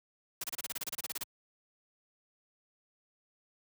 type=noise bursts; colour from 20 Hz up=white; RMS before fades=-37 dBFS; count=15; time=0.41-1.236 s; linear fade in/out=5 ms; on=28 ms; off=29 ms; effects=high-pass 80 Hz 12 dB/octave